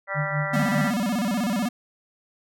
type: harmonic tone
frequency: 196 Hz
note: G3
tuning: in tune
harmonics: 3 / 4 / 5 / 6 / 7 / 8 / 9 / 10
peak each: -32 / -37 / -38 / -39 / -32 / -39 / -39 / -30 dBFS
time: 0.07-0.93 s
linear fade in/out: 50 ms
type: tone with tremolo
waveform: sine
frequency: 150 Hz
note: D3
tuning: 37 cents sharp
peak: -22 dBFS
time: 0.14-0.95 s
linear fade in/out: 50 ms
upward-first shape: sine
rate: 5 Hz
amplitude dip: 85%
type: tone with vibrato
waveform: square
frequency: 217.9 Hz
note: A3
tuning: 17 cents flat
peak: -23 dBFS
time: 0.53-1.69 s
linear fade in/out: 10 ms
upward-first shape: square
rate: 16 Hz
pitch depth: 190 cents each way
effects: none